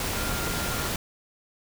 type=tone in noise; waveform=sine; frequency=1396.9 Hz; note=F6; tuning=in tune; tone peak=-36 dBFS; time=0.17-0.87 s; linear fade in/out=2 ms; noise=pink; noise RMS=-29 dBFS; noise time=0-0.96 s; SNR=-10 dB; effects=none